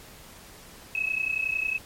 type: tone pair together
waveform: sine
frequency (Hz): 2560 / 2591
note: D#7 / E7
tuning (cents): +49 / -30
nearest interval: unison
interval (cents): 21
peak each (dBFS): -28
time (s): 0.95-1.78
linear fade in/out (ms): 2
effects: pink hiss -48 dBFS RMS until 1.85 s + MP3 64 kbps